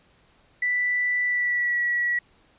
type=tone with pitch glide; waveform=sine; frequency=1975.5 to 1931.5 Hz; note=B6 to B6; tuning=0 to -39 cents; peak=-21 dBFS; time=0.62-2.19 s; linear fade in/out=5 ms; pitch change=-39 cents; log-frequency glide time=1.24-1.79 s; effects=pink hiss -60 dBFS RMS until 2.58 s + resampled to 8000 Hz